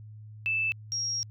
sine tone pair in turn, 2637 / 5600 Hz, E7 / F8, 0 / +4 cents, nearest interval octave + minor second, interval 1304 cents, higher second, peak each -25 / -28 dBFS, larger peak first, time 0.46-0.72 / 0.92-1.23 s, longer second, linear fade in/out 0 ms, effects added 107 Hz sine -43 dBFS peak until 1.3 s

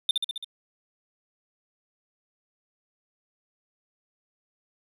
triangle tone with echo, 3592 Hz, A7, 35 cents sharp, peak -17 dBFS, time 0.09-0.11 s, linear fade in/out 2 ms, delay 67 ms, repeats 5, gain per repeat -3 dB, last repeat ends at 0.445 s, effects none

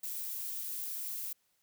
violet noise, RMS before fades -39 dBFS, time 0.03-1.33 s, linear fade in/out 5 ms, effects white hiss -75 dBFS RMS until 1.62 s

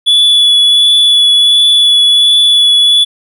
triangle tone with vibrato, 3425 Hz, A7, 47 cents flat, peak -3 dBFS, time 0.06-3.05 s, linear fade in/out 20 ms, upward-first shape triangle, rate 1.4 Hz, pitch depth 13 cents each way, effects none

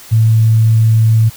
sine tone, 111.6 Hz, A2, 25 cents sharp, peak -6 dBFS, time 0.11-1.3 s, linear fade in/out 20 ms, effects white hiss -36 dBFS RMS until 1.36 s

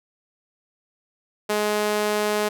sawtooth tone with high-pass filter, 210 Hz, G#3, 19 cents sharp, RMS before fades -23 dBFS, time 1.49-2.49 s, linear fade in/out 10 ms, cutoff 420 Hz, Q 1.2, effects none

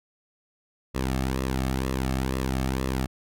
sawtooth tone with flanger, 65.41 Hz, C2, in tune, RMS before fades -27 dBFS, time 0.94-3.07 s, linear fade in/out 20 ms, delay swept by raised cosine 1.3 to 2.07 ms, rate 2.1 Hz, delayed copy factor -0.6, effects AAC 64 kbps

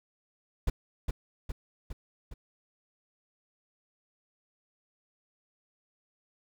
brown noise with echo, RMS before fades -26 dBFS, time 0.67-0.7 s, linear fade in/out 5 ms, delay 410 ms, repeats 4, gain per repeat -4 dB, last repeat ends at 2.34 s, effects none

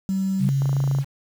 sine tone, 191.7 Hz, G3, 38 cents flat, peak -20 dBFS, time 0.09-0.49 s, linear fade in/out 0 ms
sine tone with vibrato, 137.2 Hz, C#3, 17 cents flat, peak -18 dBFS, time 0.39-1.05 s, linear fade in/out 50 ms, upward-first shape sine, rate 18 Hz, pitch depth 11 cents each way
click train, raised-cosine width 1 ms, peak -20 dBFS, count 11, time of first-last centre 0.62-0.986 s, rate 27.3 Hz
effects 7-bit

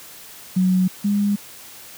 sine tone pair in turn, 185 / 203.6 Hz, F#3 / G#3, 0 / -34 cents, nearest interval major second, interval 166 cents, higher second, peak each -14 / -16 dBFS, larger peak first, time 0.56-0.88 / 1.04-1.36 s, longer neither, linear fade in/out 10 ms, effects white hiss -41 dBFS RMS until 1.97 s + high-pass 60 Hz 12 dB/octave

